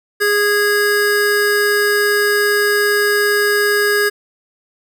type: tone pair together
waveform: square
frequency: 412.5 / 1650 Hz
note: G#4 / G#6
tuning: -12 / -12 cents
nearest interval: 2 octaves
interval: 2400 cents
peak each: -16 dBFS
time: 0.2-4.1 s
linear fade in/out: 20 ms
effects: none